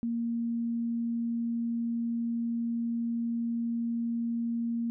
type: tone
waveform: sine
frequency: 233.1 Hz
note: A#3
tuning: in tune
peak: -28 dBFS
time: 0.03-4.9 s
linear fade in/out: 0 ms
effects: none